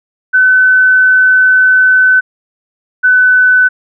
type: tone pair in turn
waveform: sine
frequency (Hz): 1513 / 1503.4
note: F#6 / F#6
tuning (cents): +38 / +27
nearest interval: unison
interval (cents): 11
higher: first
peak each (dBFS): -4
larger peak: neither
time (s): 0.33-2.21 / 3.03-3.69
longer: first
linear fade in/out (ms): 20
effects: none